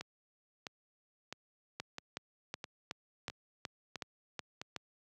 two click trains, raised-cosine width 0.2 ms, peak -21 / -24 dBFS, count 9 / 8, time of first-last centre 1.8-4.763 / 0.01-4.615 s, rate 2.7 / 1.52 Hz, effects high-pass 100 Hz 12 dB/octave

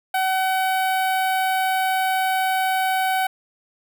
sawtooth tone with notch filter, 756 Hz, F#5, 37 cents sharp, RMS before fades -21 dBFS, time 0.14-3.27 s, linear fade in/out 5 ms, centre 6000 Hz, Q 0.71, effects none

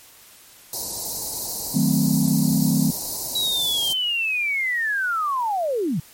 white band-stop noise, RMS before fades -28 dBFS, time 0.73-3.93 s, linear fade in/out 2 ms, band 1000 to 4000 Hz, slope 96 dB/octave
sine chord, D# diminished seventh, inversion none, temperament equal with one note detuned, 155.56 / 185 / 220 / 260.6 Hz, D#3 / F#3 / A3 / C4, 0 / 0 / 0 / -7 cents, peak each -22 dBFS, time 1.74-2.91 s, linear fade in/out 10 ms
sine linear sweep, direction down, 3928 to 130.81 Hz, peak -20 dBFS, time 3.35-6 s, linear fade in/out 5 ms
effects white hiss -48 dBFS RMS until 6.13 s + MP3 64 kbps

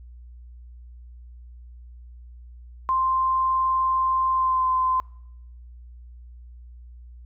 sine tone with pitch glide, 1046.5 to 1032.7 Hz, C6 to C6, 0 to -23 cents, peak -19 dBFS, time 2.89-5 s, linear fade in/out 0 ms, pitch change -23 cents, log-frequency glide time 4.31-4.67 s, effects noise-tail reverb RT60 0.8 s tail -25 dB re dry + added 60 Hz sine -41 dBFS peak until 7.25 s

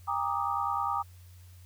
sine chord, Eb major seventh, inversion first, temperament equal with one note detuned, 802.3 / 932.3 / 1174.7 / 1244.5 Hz, G5 / Bb5 / D6 / Eb6, +40 / 0 / 0 / 0 cents, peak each -33 / -34 / -33 / -33 dBFS, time 0.07-1.03 s, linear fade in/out 20 ms, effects added 89 Hz sine -49 dBFS peak until 1.65 s + white hiss -62 dBFS RMS until 1.65 s

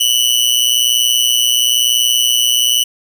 sawtooth tone with amplitude modulation, 2971 Hz, F#7, 6 cents sharp, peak -4 dBFS, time 0-2.84 s, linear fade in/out 10 ms, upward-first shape sine, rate 121 Hz, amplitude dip 80%, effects none

